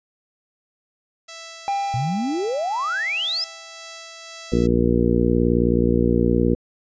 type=tone with tremolo; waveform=5% pulse; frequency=660 Hz; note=E5; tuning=2 cents sharp; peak=-24 dBFS; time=1.28-4.67 s; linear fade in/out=10 ms; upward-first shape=sine; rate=2 Hz; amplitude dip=25%
type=tone with exponential decay; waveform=triangle; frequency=797 Hz; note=G5; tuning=28 cents sharp; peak=-17 dBFS; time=1.68-3.98 s; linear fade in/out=0 ms; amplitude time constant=500 ms
type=exponential sweep; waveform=sine; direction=up; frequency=114.1 to 5320 Hz; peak=-21 dBFS; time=1.94-3.44 s; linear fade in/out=0 ms
type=harmonic tone; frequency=59.1 Hz; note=A#1; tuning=24 cents sharp; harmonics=1 / 2 / 3 / 4 / 5 / 6 / 7 / 8; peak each=-24 / -25 / -23 / -21 / -26 / -23 / -27 / -24 dBFS; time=4.52-6.55 s; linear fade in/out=5 ms
effects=resampled to 16000 Hz